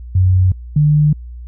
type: tone pair in turn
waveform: sine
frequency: 92.5 / 149.78 Hz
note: F#2 / D3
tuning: 0 / +34 cents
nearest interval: minor sixth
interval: 834 cents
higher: second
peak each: -8 dBFS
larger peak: neither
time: 0.15-0.52 / 0.76-1.13 s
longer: neither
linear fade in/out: 5 ms
effects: added 60 Hz sine -28 dBFS peak until 1.47 s